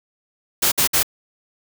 white noise bursts, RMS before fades -17 dBFS, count 3, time 0.62-1.031 s, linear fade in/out 10 ms, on 99 ms, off 57 ms, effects none

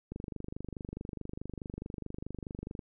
click train, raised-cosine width 3 ms, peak -26 dBFS, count 67, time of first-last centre 0.12-2.792 s, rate 24.7 Hz, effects none

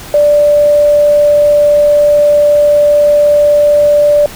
sine tone, 587.3 Hz, D5, in tune, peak -4 dBFS, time 0.14-4.26 s, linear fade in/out 2 ms, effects pink hiss -29 dBFS RMS until 4.35 s

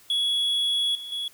triangle tone with level steps, 3364 Hz, G#7, 22 cents sharp, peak -20 / -33 / -26 dBFS, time 0.1-1.28 s, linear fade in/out 2 ms, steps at 0.95 / 1.12 s, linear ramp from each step 2 ms, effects white hiss -54 dBFS RMS until 1.33 s

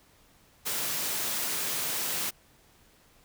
white high-pass noise, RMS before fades -31 dBFS, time 0.65-2.31 s, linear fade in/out 20 ms, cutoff 100 Hz, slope 96 dB/octave, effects pink hiss -61 dBFS RMS until 3.24 s

